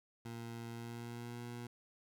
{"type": "tone with pitch glide", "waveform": "20% pulse", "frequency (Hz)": [116.54, 119.95], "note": ["A#2", "A#2"], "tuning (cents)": [0, 50], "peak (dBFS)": -39, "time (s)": [0.25, 1.67], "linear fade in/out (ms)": 5, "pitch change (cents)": 50, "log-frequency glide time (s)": [0.69, 1.44], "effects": []}